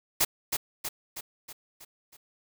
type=noise with echo; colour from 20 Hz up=white; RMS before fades=-23 dBFS; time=0.2-0.25 s; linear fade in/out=10 ms; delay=320 ms; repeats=6; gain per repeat=-5 dB; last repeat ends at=2.17 s; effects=none